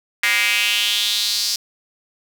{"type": "tone with high-pass filter sweep", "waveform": "square", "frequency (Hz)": 110, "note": "A2", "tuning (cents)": 0, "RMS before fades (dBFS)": -19, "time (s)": [0.23, 1.56], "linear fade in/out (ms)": 5, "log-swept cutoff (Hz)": [2000, 5000], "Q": 3.9, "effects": []}